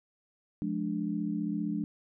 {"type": "chord", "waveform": "sine", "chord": "D diminished", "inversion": "first", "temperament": "just", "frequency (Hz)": [176.2, 211.4, 293.7], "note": ["F3", "Ab3", "D4"], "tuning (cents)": [16, 31, 0], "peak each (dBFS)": [-35, -33, -34], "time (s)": [0.62, 1.84], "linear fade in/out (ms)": 0, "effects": []}